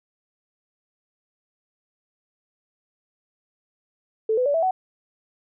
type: tone with pitch steps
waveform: sine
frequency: 440 / 502.5 / 573.9 / 655.5 / 748.6 Hz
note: A4 / B4 / D5 / E5 / F#5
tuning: 0 / +30 / -40 / -10 / +20 cents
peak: -18 dBFS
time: 4.29-4.71 s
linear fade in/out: 5 ms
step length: 84 ms
effects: none